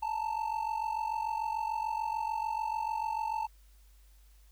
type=ring-modulated tone; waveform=triangle; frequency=888 Hz; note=A5; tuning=16 cents sharp; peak=-26 dBFS; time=0.02-3.47 s; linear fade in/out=10 ms; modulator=23.4 Hz; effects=added 50 Hz sine -56 dBFS peak until 4.51 s + white hiss -68 dBFS RMS until 4.51 s

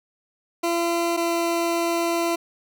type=tone pair in turn; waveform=20% pulse; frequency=340 / 338.5 Hz; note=F4 / E4; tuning=-46 / +46 cents; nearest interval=unison; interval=8 cents; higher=first; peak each=-16 dBFS; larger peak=neither; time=0.63-1.17 / 1.17-2.36 s; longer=second; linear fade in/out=10 ms; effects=none

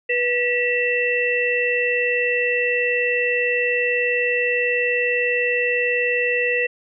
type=tone cluster; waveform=sine; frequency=489.2 / 1941 / 2680 Hz; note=B4 / B6 / E7; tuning=-16 / -31 / +28 cents; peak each=-22 dBFS; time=0.09-6.67 s; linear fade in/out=10 ms; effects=none

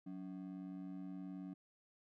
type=ring-modulated tone; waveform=triangle; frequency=233.1 Hz; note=A#3; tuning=in tune; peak=-40 dBFS; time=0.06-1.54 s; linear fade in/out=10 ms; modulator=49.5 Hz; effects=none

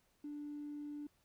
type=tone; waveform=triangle; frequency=293.7 Hz; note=D4; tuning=in tune; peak=-39 dBFS; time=0.24-1.07 s; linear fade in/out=5 ms; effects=tanh soft clip ceiling -40 dBFS + pink hiss -75 dBFS RMS until 1.24 s

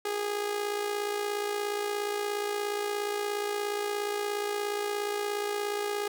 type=tone with amplitude modulation; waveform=sawtooth; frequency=412 Hz; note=G#4; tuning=14 cents flat; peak=-23 dBFS; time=0.05-6.08 s; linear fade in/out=5 ms; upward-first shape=sine; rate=57 Hz; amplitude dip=55%; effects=none

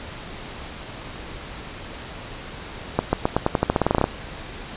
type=accelerating click train; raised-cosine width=1 ms; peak=-3 dBFS; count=16; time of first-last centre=2.99-4.041 s; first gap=140 ms; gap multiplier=0.89; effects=pink hiss -36 dBFS RMS until 4.76 s + resampled to 8000 Hz

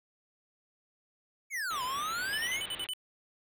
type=exponential two-way sweep; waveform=square; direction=down then up; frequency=2298 to 981 to 2298 Hz; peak=-33 dBFS; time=1.5-2.63 s; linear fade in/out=50 ms; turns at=1.83 s
type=low-pass noise; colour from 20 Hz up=white; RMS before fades=-45 dBFS; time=1.7-2.87 s; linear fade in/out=10 ms; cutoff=3800 Hz; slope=96 dB/octave
type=tone bursts; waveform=square; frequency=3000 Hz; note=F#7; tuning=23 cents sharp; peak=-34 dBFS; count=7; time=2.33-2.935 s; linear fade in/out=0 ms; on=47 ms; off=46 ms
effects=none

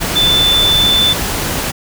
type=tone in noise; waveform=sine; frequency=3520 Hz; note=A7; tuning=in tune; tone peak=-9 dBFS; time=0.15-1.14 s; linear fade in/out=20 ms; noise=pink; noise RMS=-18 dBFS; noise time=0-1.72 s; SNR=+6 dB; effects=none

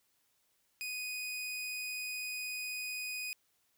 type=tone; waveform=sawtooth; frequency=2489 Hz; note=D#7; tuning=in tune; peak=-34 dBFS; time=0.81-3.33 s; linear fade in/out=0 ms; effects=white hiss -75 dBFS RMS until 3.77 s

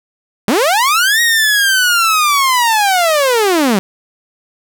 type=linear two-way sweep; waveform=sawtooth; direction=up then down; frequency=181.5 to 1896 to 181.5 Hz; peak=-6 dBFS; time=0.48-3.79 s; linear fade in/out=0 ms; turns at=1.21 s; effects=none

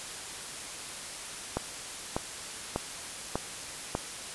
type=click train; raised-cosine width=1 ms; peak=-14 dBFS; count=5; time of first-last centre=1.57-3.951 s; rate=1.68 Hz; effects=white hiss -40 dBFS RMS until 4.34 s + resampled to 24000 Hz

